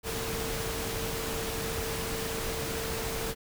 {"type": "tone in noise", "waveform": "sine", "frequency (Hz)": 450.8, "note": "A4", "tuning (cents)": 42, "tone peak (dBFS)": -37, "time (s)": [0.03, 3.35], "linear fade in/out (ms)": 50, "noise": "pink", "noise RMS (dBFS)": -34, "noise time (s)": [0.03, 3.35], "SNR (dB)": -6, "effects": []}